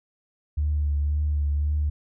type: tone with vibrato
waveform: sine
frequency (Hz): 73.7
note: D2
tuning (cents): +7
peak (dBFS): -20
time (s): 0.57-1.9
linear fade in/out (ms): 10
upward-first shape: triangle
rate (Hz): 1.9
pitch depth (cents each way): 38
effects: tanh soft clip ceiling -16 dBFS